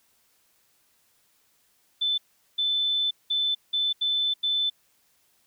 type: tone bursts at uneven times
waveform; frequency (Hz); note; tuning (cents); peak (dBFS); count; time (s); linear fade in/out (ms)
sine; 3520; A7; 0; -22; 6; 2.01-2.18 / 2.58-3.11 / 3.3-3.55 / 3.73-3.93 / 4.01-4.34 / 4.43-4.7; 10
effects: white hiss -66 dBFS RMS until 5.46 s